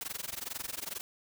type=noise with amplitude modulation; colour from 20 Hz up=white; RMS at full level=-36 dBFS; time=0.01-1.01 s; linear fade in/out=0 ms; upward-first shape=sine; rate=22.2 Hz; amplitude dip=95%; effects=none